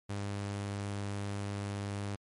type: tone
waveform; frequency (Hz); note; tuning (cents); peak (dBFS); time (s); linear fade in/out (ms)
sawtooth; 100.9; G#2; -49; -31; 0.09-2.16; 10
effects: MP3 48 kbps